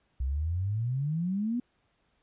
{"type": "exponential sweep", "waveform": "sine", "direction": "up", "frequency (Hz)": [61.9, 250], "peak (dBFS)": -27, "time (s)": [0.2, 1.6], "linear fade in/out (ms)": 5, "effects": ["pink hiss -72 dBFS RMS until 2.22 s", "resampled to 8000 Hz"]}